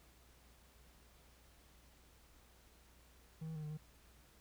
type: tone with pitch steps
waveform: triangle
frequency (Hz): 159.2 / 160.5 / 154.1 / 151.1 / 153.9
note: D#3 / E3 / D#3 / D3 / D#3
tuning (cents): +40 / -46 / -16 / +50 / -19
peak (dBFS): -40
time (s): 3.41-3.775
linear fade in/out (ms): 10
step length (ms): 73
effects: added 60 Hz sine -66 dBFS peak until 4.4 s + pink hiss -67 dBFS RMS until 4.4 s